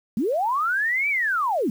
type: linear two-way sweep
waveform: sine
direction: up then down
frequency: 187.6 to 2349 to 187.6 Hz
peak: -20 dBFS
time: 0.17-1.7 s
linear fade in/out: 2 ms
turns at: 1.09 s
effects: 8-bit